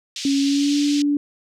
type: band-pass noise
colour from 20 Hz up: pink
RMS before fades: -30 dBFS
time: 0.16-1.02 s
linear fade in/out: 2 ms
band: 3000 to 6400 Hz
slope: 24 dB/octave
type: tone with pitch glide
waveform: sine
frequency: 277.2 to 289.3 Hz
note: C#4 to D4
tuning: 0 to -26 cents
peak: -16 dBFS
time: 0.25-1.17 s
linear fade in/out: 2 ms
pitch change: +74 cents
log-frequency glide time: 0.4-0.77 s
effects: none